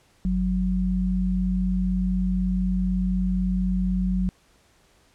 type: tone pair together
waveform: sine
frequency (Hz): 49 / 185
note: G1 / F#3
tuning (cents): 0 / 0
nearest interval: octave + major seventh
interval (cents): 2300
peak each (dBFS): -25 / -22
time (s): 0.25-4.29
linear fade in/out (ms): 0
effects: pink hiss -60 dBFS RMS until 5.14 s + low-pass 10000 Hz 12 dB/octave